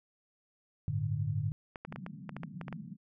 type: chord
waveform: sine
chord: G suspended second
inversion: none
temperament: equal with one note detuned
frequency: 98 / 110 / 147.68 Hz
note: G2 / A2 / D3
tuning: 0 / 0 / +10 cents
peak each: -36 / -34 / -34 dBFS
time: 0.88-1.52 s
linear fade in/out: 0 ms
type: clicks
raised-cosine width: 0.5 ms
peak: -26 dBFS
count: 11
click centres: 1.758 / 1.85 / 1.925 / 1.96 / 2.064 / 2.293 / 2.366 / 2.434 / 2.613 / 2.682 / 2.727 s
type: band-pass noise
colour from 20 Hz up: white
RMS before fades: -45 dBFS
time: 1.87-2.97 s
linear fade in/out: 50 ms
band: 140 to 210 Hz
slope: 48 dB/octave
effects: none